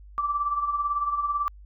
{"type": "tone with tremolo", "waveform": "sine", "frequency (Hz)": 1166, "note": "D6", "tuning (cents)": -13, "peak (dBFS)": -21, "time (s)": [0.18, 1.48], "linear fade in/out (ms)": 0, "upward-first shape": "sine", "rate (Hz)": 18, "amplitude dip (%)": 60, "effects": ["added 50 Hz sine -44 dBFS peak until 1.65 s"]}